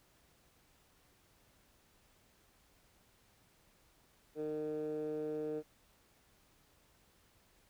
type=tone with band-pass filter; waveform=15% pulse; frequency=152.9 Hz; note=D#3; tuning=30 cents flat; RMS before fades=-39 dBFS; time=4.35-5.63 s; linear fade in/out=50 ms; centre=410 Hz; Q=5.5; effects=pink hiss -69 dBFS RMS until 7.69 s